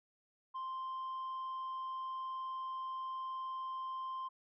sine tone, 1046.5 Hz, C6, in tune, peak -36 dBFS, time 0.54-4.29 s, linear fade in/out 20 ms, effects tanh soft clip ceiling -38 dBFS

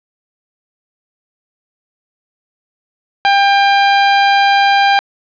sawtooth tone, 797 Hz, G5, 28 cents sharp, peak -4 dBFS, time 3.25-4.99 s, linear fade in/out 0 ms, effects resampled to 11025 Hz + 7-bit

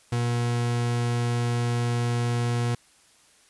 40% pulse tone, 119.7 Hz, A#2, 46 cents sharp, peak -22 dBFS, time 0.12-2.75 s, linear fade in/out 5 ms, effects white hiss -58 dBFS RMS until 3.49 s + resampled to 24000 Hz

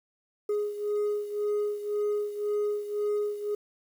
sine beating tone pair, 415.3 / 417.2 Hz, G#4 / G#4, 0 / +8 cents, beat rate 1.9 Hz, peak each -26 / -30 dBFS, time 0.49-3.55 s, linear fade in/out 5 ms, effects tanh soft clip ceiling -24 dBFS + 9-bit

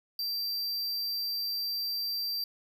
square tone, 4699 Hz, D8, in tune, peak -31 dBFS, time 0.19-2.44 s, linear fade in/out 2 ms, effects 12-bit

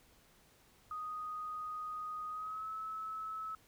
sine tone with pitch glide, 1244.5 to 1298.1 Hz, D#6 to E6, 0 to -27 cents, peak -39 dBFS, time 0.91-3.55 s, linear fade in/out 2 ms, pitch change +73 cents, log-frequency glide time 2.3-2.68 s, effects pink hiss -66 dBFS RMS until 3.67 s

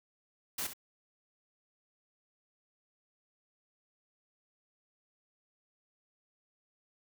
white noise with echo, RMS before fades -36 dBFS, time 0.58-0.67 s, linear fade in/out 5 ms, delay 65 ms, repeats 1, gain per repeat -10 dB, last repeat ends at 0.735 s, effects none

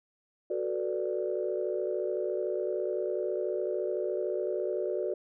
sine chord, B minor seventh, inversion second, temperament equal, 370 / 440 / 493.9 / 587.3 Hz, F#4 / A4 / B4 / D5, 0 / 0 / 0 / 0 cents, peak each -32 / -35 / -36 / -34 dBFS, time 0.5-5.14 s, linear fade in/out 5 ms, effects tanh soft clip ceiling -18 dBFS

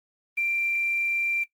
sine tone with quantisation, 2363 Hz, D7, 10 cents sharp, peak -23 dBFS, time 0.37-1.44 s, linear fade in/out 10 ms, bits 8, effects noise-tail reverb RT60 0.1 s tail -17 dB re dry + Opus 32 kbps

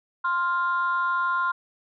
sine tone pair together, 1048.8 / 1400 Hz, C6 / F6, +4 / +4 cents, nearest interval perfect fourth, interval 500 cents, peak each -23 / -24 dBFS, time 0.24-1.52 s, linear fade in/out 10 ms, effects tanh soft clip ceiling -16 dBFS

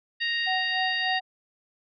harmonic tone, 932.3 Hz, A#5, in tune, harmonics 2 / 3 / 4 / 5, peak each -27 / -31 / -33 / -35 dBFS, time 0.2-1.2 s, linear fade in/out 20 ms
sine tone with tremolo, 751 Hz, F#5, 26 cents sharp, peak -26 dBFS, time 0.46-1.21 s, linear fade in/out 20 ms, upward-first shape sine, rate 3.4 Hz, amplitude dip 85%
effects none

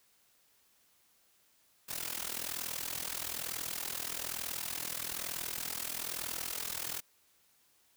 white noise with amplitude modulation, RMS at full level -35 dBFS, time 1.88-7.01 s, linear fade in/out 20 ms, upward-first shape sine, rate 41.1 Hz, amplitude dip 85%, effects white hiss -69 dBFS RMS until 7.96 s

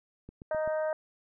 click train, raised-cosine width 3 ms, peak -32 dBFS, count 4, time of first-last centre 0.29-0.676 s, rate 7.77 Hz
harmonic tone, 311.1 Hz, D#4, in tune, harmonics 2 / 3 / 4 / 5 / 6, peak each -28 / -40 / -45 / -42 / -50 dBFS, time 0.51-0.93 s, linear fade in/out 2 ms
effects none

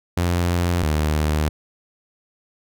sawtooth tone pair in turn, 87.31 / 76.38 Hz, F2 / D#2, 0 / -31 cents, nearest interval major second, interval 231 cents, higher first, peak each -14 dBFS, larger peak neither, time 0.17-0.83 / 0.83-1.49 s, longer neither, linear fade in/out 5 ms, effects none

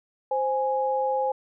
sine tone pair together, 523 / 831 Hz, C5 / G#5, -1 / +1 cents, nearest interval minor sixth, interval 802 cents, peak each -25 dBFS, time 0.31-1.32 s, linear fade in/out 5 ms, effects none

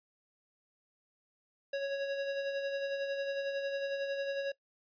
square tone with tremolo, 554 Hz, C#5, 1 cent flat, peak -32 dBFS, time 1.73-4.52 s, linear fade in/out 5 ms, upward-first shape sine, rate 11 Hz, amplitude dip 40%, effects noise-tail reverb RT60 0.1 s tail -21 dB re dry + resampled to 11025 Hz

